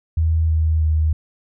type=tone with pitch steps; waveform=sine; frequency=80.6 / 79.4 / 78.22 Hz; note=E2 / D#2 / D#2; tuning=-38 / +36 / +10 cents; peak=-14 dBFS; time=0.17-1.13 s; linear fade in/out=5 ms; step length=320 ms; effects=none